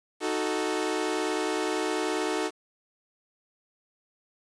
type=chord; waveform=sawtooth; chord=D# diminished; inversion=none; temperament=equal; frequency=311.1 / 370 / 440 Hz; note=D#4 / F#4 / A4; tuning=0 / 0 / 0 cents; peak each=-27 dBFS; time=0.2-2.51 s; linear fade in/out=50 ms; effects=resampled to 22050 Hz + 8-bit